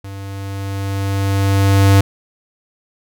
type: tone with level ramp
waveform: square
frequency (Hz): 98.2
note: G2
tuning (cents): +4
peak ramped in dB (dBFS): -29 to -7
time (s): 0.04-2.01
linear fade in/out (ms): 5
effects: none